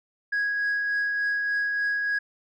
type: tone with tremolo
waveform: sine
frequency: 1656 Hz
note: G#6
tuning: 5 cents flat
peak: -20 dBFS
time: 0.32-2.19 s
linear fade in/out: 10 ms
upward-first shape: triangle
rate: 3.4 Hz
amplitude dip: 35%
effects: tanh soft clip ceiling -21 dBFS